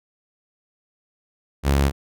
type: tone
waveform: sawtooth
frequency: 69.6 Hz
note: C#2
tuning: 8 cents sharp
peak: -12 dBFS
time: 1.63-1.92 s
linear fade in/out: 50 ms
effects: none